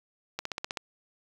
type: click train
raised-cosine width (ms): 0.2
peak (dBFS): -15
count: 7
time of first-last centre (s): 0.39-0.772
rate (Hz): 15.7
effects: high-pass 60 Hz 12 dB/octave + 7-bit